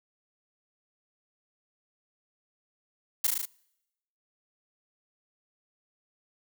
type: noise with echo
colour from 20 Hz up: blue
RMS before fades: -24 dBFS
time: 3.24-3.27 s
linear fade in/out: 5 ms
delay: 37 ms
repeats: 5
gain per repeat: -2 dB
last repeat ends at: 3.455 s
effects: noise-tail reverb RT60 0.9 s tail -26 dB re dry